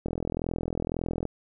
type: click train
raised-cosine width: 2 ms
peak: -16 dBFS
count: 51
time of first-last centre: 0.06-1.253 s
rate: 41.9 Hz
effects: none